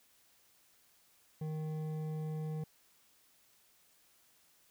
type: tone with hard clipping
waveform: triangle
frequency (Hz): 155.56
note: D#3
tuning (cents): 0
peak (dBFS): -38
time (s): 1.41-2.64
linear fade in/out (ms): 5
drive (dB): 13
effects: white hiss -68 dBFS RMS until 4.7 s